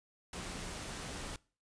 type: tone in noise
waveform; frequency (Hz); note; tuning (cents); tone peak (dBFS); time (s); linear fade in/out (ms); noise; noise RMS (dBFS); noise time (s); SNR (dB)
sine; 177.9; F3; +32; -50; 0.34-0.71; 2; pink; -43; 0.33-1.36; -10
effects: noise-tail reverb RT60 0.4 s tail -23 dB re dry + resampled to 22050 Hz